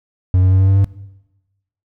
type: tone with pitch steps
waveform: triangle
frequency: 92 / 93.23 / 94.48 / 95.74 / 97.02 / 98.32 Hz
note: F#2 / F#2 / F#2 / G2 / G2 / G2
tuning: -9 / +14 / +37 / -40 / -17 / +6 cents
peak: -7 dBFS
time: 0.34-0.844 s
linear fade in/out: 0 ms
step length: 84 ms
effects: noise-tail reverb RT60 1.0 s tail -19 dB re dry